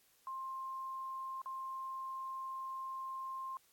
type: tone with dropouts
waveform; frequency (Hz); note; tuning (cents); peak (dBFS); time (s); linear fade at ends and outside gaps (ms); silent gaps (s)
sine; 1057; C6; +17; -40; 0.27-3.57; 1; 1.417-1.459
effects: white hiss -70 dBFS RMS until 3.72 s + AAC 64 kbps